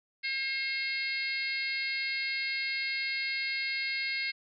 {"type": "harmonic tone with a mistuned harmonic", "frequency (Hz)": 537, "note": "C5", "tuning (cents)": 45, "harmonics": [3, 4, 5, 6, 7, 8, 9], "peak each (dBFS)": [-42, -32, -41, -48, -45, -38, -41], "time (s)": [0.23, 4.32], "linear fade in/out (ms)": 20, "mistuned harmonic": 7, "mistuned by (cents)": 16, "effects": []}